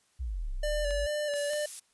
sine exponential two-way sweep, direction down then up, 69.7 to 30.87 to 54 Hz, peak -31 dBFS, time 0.19-1.07 s, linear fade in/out 20 ms, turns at 0.53 s
square tone with vibrato, 587.3 Hz, D5, in tune, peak -30 dBFS, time 0.63-1.66 s, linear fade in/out 5 ms, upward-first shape square, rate 2.3 Hz, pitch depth 27 cents each way
clicks, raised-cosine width 0.2 ms, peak -27 dBFS, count 3, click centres 0.908 / 1.338 / 1.534 s
violet noise, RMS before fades -36 dBFS, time 1.35-1.8 s, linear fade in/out 10 ms
effects white hiss -69 dBFS RMS until 1.93 s + resampled to 24000 Hz

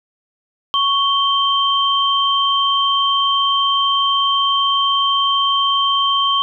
sine tone pair together, 1108.7 / 3136 Hz, C#6 / G7, 0 / 0 cents, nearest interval octave + tritone, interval 1800 cents, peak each -16 dBFS, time 0.74-6.42 s, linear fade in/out 0 ms, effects none

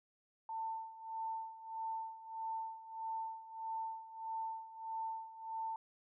sine tone with tremolo, 894 Hz, A5, 27 cents sharp, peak -37 dBFS, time 0.49-5.76 s, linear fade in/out 2 ms, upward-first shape sine, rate 1.6 Hz, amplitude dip 80%, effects none

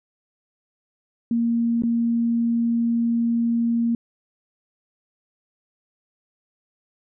sine tone with dropouts, 233.1 Hz, A#3, in tune, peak -18 dBFS, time 1.31-3.95 s, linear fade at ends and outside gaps 2 ms, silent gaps 1.822-1.835 s, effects none

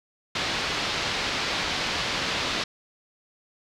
white low-pass noise, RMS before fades -28 dBFS, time 0.35-2.64 s, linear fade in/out 5 ms, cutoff 4600 Hz, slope 24 dB/octave, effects none

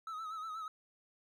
triangle tone with vibrato, 1288 Hz, E6, 41 cents flat, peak -38 dBFS, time 0.07-0.68 s, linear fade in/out 2 ms, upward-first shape sine, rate 8.3 Hz, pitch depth 59 cents each way, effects none

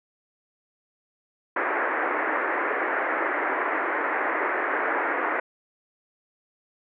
white band-pass noise, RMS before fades -26 dBFS, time 1.56-5.4 s, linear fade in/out 5 ms, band 290 to 2000 Hz, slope 48 dB/octave, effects none

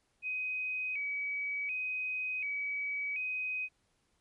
sine tone with vibrato, 2391 Hz, D7, 30 cents sharp, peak -33 dBFS, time 0.22-3.69 s, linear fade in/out 50 ms, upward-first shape square, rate 0.68 Hz, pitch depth 86 cents each way, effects pink hiss -75 dBFS RMS until 4.2 s + resampled to 24000 Hz

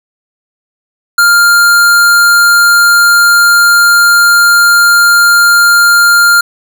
square tone, 1400 Hz, F6, 4 cents sharp, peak -4 dBFS, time 1.18-6.41 s, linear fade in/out 5 ms, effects none

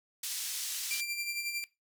pink band-pass noise, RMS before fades -37 dBFS, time 0.23-1.01 s, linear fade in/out 5 ms, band 4300 to 14000 Hz, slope 12 dB/octave
sawtooth tone with tremolo, 2367 Hz, D7, 13 cents sharp, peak -28 dBFS, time 0.91-1.64 s, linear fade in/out 0 ms, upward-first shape sine, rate 11 Hz, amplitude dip 50%
effects noise-tail reverb RT60 0.2 s tail -19 dB re dry

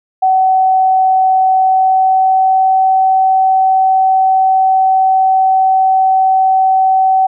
sine tone with pitch glide, 756 to 760.8 Hz, F#5 to F#5, +37 to +48 cents, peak -7 dBFS, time 0.22-7.27 s, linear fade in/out 10 ms, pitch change +11 cents, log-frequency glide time 1.41-2.83 s, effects none

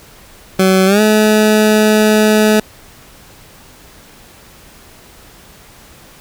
20% pulse tone with pitch glide, 188.8 to 214.4 Hz, F#3 to A3, +35 to -45 cents, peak -3 dBFS, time 0.59-2.6 s, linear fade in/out 5 ms, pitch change +220 cents, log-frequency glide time 0.86-1.01 s, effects pink hiss -41 dBFS RMS until 6.2 s

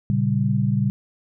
sine chord, G diminished, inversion first, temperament equal with one note detuned, 116.54 / 138.59 / 196.56 Hz, Bb2 / Db3 / G3, 0 / 0 / +5 cents, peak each -22 dBFS, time 0.1-0.9 s, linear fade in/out 0 ms, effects none

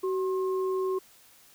sine tone pair together, 377.2 / 1068.6 Hz, F#4 / C6, +33 / +36 cents, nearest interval octave + tritone, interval 1803 cents, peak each -26 / -36 dBFS, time 0.03-0.99 s, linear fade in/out 10 ms, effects white hiss -57 dBFS RMS until 1.54 s

